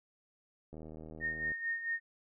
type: click train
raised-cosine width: 2 ms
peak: -35 dBFS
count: 63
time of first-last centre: 0.73-1.518 s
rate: 78.7 Hz
type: tone with tremolo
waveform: sine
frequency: 1841 Hz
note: A#6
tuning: 22 cents flat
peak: -31 dBFS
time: 1.2-2 s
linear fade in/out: 50 ms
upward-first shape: sine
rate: 4.5 Hz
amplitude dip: 65%
effects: none